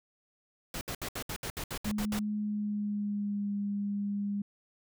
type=noise bursts; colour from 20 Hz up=pink; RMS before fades=-37 dBFS; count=11; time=0.74-2.191 s; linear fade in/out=2 ms; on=71 ms; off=67 ms
type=tone with pitch glide; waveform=sine; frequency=210 to 202.6 Hz; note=G#3 to G#3; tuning=+19 to -43 cents; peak=-30 dBFS; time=1.85-4.42 s; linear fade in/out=5 ms; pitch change=-62 cents; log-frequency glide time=2.36-3.53 s
effects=none